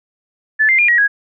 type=tone with pitch steps; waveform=sine; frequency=1741 / 2091 / 2410 / 1904 / 1655 Hz; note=A6 / C7 / D7 / A#6 / G#6; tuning=-19 / -2 / +44 / +36 / -6 cents; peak=-9 dBFS; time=0.59-1.08 s; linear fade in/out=20 ms; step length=98 ms; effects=none